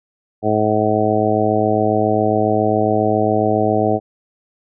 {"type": "harmonic tone", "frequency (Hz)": 107.3, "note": "A2", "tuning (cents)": -43, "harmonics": [1, 2, 3, 4, 5, 6, 7], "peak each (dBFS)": [-23, -22, -21, -20, -23, -20, -20], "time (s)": [0.42, 4], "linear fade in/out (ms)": 50, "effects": []}